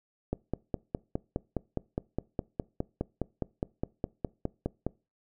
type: click train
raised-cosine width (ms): 2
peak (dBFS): -16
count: 23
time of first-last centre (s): 0.33-4.866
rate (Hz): 4.85
effects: noise-tail reverb RT60 0.3 s tail -23 dB re dry